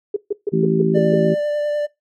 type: tone bursts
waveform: sine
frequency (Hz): 410.7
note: G#4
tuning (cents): -19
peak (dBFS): -16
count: 7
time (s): 0.14-1.148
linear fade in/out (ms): 5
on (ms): 24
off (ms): 140
type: harmonic tone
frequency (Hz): 55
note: A1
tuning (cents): 0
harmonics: 3 / 4 / 5 / 6 / 7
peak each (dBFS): -19 / -21 / -29 / -25 / -18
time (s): 0.52-1.35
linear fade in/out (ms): 20
type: tone with vibrato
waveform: triangle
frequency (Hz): 591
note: D5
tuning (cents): +11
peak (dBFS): -16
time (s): 0.94-1.87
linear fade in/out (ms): 20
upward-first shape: triangle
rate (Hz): 10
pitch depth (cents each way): 15
effects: noise-tail reverb RT60 0.2 s tail -21 dB re dry